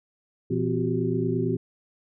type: tone cluster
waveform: sine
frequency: 118.8 / 169.6 / 255 / 360.7 / 389.6 Hz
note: A#2 / E3 / C4 / F#4 / G4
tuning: +33 / +50 / -44 / -44 / -11 cents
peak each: -29 dBFS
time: 0.5-1.57 s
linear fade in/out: 10 ms
effects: none